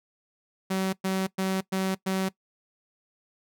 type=tone bursts; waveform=sawtooth; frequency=190 Hz; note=F#3; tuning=46 cents sharp; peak=-21 dBFS; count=5; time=0.7-2.29 s; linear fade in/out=10 ms; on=230 ms; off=110 ms; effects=noise-tail reverb RT60 0.1 s tail -20 dB re dry